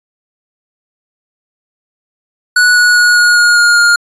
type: tone with pitch steps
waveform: square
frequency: 1471 / 1461.7 / 1452.4 / 1443.2 / 1434.1 / 1425 / 1416 Hz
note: F#6 / F#6 / F#6 / F#6 / F6 / F6 / F6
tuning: -11 / -22 / -33 / -44 / +45 / +34 / +23 cents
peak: -6 dBFS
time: 2.56-3.96 s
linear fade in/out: 5 ms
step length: 200 ms
effects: resampled to 22050 Hz